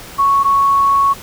sine tone pair in turn, 1108.7 / 1108.7 Hz, C#6 / C#6, 0 / 0 cents, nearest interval unison, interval 0 cents, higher neither, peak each -9 dBFS, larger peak neither, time 0.18-0.44 / 0.44-1.14 s, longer second, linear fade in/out 20 ms, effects pink hiss -34 dBFS RMS until 1.22 s

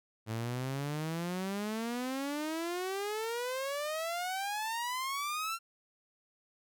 sawtooth exponential sweep, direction up, 108.3 to 1373 Hz, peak -30 dBFS, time 0.26-5.59 s, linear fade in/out 50 ms, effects none

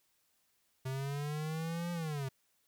square linear two-way sweep, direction up then down, 130 to 174.61 to 130 Hz, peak -36 dBFS, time 0.85-2.29 s, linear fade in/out 10 ms, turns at 1.92 s, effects white hiss -75 dBFS RMS until 2.67 s

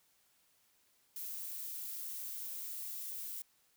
violet noise, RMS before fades -43 dBFS, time 1.16-3.42 s, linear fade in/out 2 ms, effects white hiss -72 dBFS RMS until 3.76 s

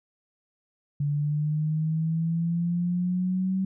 sine exponential sweep, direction up, 143.7 to 191.2 Hz, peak -23 dBFS, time 1-3.65 s, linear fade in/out 5 ms, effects none

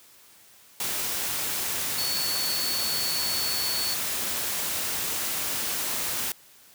sine tone in noise, 4435 Hz, C#8, in tune, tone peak -28 dBFS, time 1.98-3.94 s, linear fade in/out 2 ms, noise white, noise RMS -29 dBFS, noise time 0.8-6.32 s, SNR -2 dB, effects white hiss -54 dBFS RMS until 6.74 s + high-pass 60 Hz 12 dB/octave

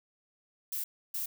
violet noise bursts at uneven times, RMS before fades -35 dBFS, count 2, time 0.72-0.84 / 1.14-1.26 s, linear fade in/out 5 ms, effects none

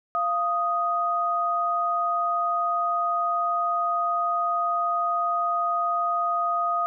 sine tone pair together, 692 / 1245.2 Hz, F5 / D#6, -16 / +1 cents, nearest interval minor seventh, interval 1017 cents, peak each -27 / -23 dBFS, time 0.15-6.86 s, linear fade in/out 0 ms, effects none

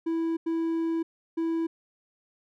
triangle tone bursts at uneven times, 328.9 Hz, E4, 4 cents flat, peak -23 dBFS, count 3, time 0.06-0.37 / 0.46-1.03 / 1.37-1.67 s, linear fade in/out 10 ms, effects none

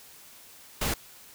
pink noise, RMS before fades -28 dBFS, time 0.81-0.94 s, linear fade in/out 5 ms, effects white hiss -51 dBFS RMS until 1.34 s

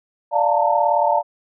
sine chord, Bb major seventh, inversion first, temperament equal with one note detuned, 587.3 / 698.5 / 880 / 917.9 Hz, D5 / F5 / A5 / Bb5, 0 / 0 / 0 / -27 cents, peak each -20 dBFS, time 0.31-1.23 s, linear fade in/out 50 ms, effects none

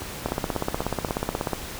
two click trains, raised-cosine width 1 ms, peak -19 / -10 dBFS, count 6 / 22, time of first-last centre 0.02-1.353 / 0.26-1.533 s, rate 3.75 / 16.5 Hz, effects pink hiss -36 dBFS RMS until 1.79 s

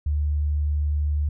sine tone, 74 Hz, D2, 14 cents sharp, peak -20 dBFS, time 0.06-1.29 s, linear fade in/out 5 ms, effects none

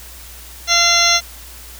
harmonic tone, 688 Hz, F5, 26 cents flat, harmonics 1 / 2 / 3 / 4 / 5 / 6 / 8 / 9, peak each -22 / -20 / -18 / -23 / -20 / -17 / -19 / -17 dBFS, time 0.67-1.21 s, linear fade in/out 50 ms, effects added 60 Hz sine -38 dBFS peak until 1.79 s + white hiss -38 dBFS RMS until 1.79 s

